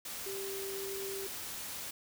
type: tone in noise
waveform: sine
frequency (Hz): 391.2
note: G4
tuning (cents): -4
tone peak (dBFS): -39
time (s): 0.26-1.27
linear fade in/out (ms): 5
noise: white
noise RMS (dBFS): -42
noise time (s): 0.05-1.91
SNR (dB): 0
effects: none